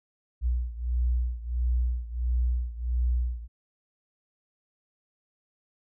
sine beating tone pair, 60.2 / 61.7 Hz, B1 / B1, -44 / -1 cents, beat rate 1.5 Hz, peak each -26 / -29 dBFS, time 0.41-3.48 s, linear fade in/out 50 ms, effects none

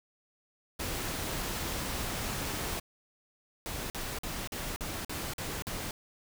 pink noise, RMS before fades -35 dBFS, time 0.79-2.8 s, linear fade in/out 10 ms
pink noise bursts, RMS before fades -37 dBFS, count 8, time 3.66-5.909 s, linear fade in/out 0 ms, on 240 ms, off 47 ms
effects none

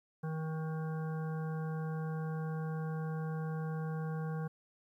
harmonic tone, 158.4 Hz, D#3, 31 cents sharp, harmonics 1 / 3 / 5 / 7 / 9 / 10, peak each -35 / -45 / -49 / -52 / -54 / -55 dBFS, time 0.23-4.48 s, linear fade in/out 10 ms, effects 12-bit

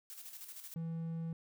blue noise with tremolo, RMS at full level -48 dBFS, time 0.1-0.74 s, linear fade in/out 0 ms, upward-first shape square, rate 13 Hz, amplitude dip 50%
triangle tone, 164.5 Hz, E3, 3 cents flat, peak -35 dBFS, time 0.76-1.33 s, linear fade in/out 2 ms
effects none

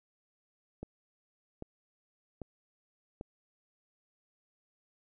click train, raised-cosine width 2 ms, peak -27 dBFS, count 4, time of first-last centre 0.83-3.211 s, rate 1.26 Hz, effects none

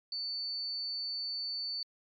sine tone, 4500 Hz, C#8, 25 cents sharp, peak -34 dBFS, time 0.12-1.83 s, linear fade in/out 2 ms, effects MP3 32 kbps

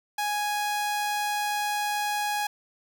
sawtooth tone, 830.6 Hz, G#5, in tune, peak -22 dBFS, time 0.18-2.47 s, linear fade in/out 5 ms, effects none

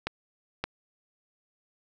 clicks, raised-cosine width 0.3 ms, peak -13 dBFS, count 2, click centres 0.07 / 0.64 s, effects none

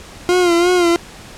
40% pulse tone with vibrato, 351 Hz, F4, 9 cents sharp, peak -10 dBFS, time 0.29-0.96 s, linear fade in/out 0 ms, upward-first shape sine, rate 2.9 Hz, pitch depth 61 cents each way, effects pink hiss -37 dBFS RMS until 1.37 s + low-pass 9000 Hz 12 dB/octave

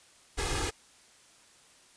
pink noise with comb filter, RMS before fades -31 dBFS, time 0.37-0.71 s, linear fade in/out 20 ms, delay 2.4 ms, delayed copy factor +0.85, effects white hiss -59 dBFS RMS until 1.96 s + resampled to 22050 Hz

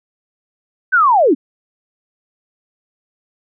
sine linear sweep, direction down, 1562 to 231 Hz, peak -8 dBFS, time 0.92-1.35 s, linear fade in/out 20 ms, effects none

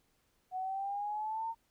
sine exponential sweep, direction up, 736 to 918 Hz, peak -34 dBFS, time 0.51-1.55 s, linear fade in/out 50 ms, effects pink hiss -74 dBFS RMS until 1.7 s

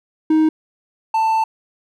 triangle tone pair in turn, 313.7 / 887.3 Hz, D#4 / A5, +14 / +14 cents, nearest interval octave + tritone, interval 1800 cents, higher second, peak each -9 / -12 dBFS, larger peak first, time 0.3-0.49 / 1.14-1.44 s, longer second, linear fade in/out 5 ms, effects none

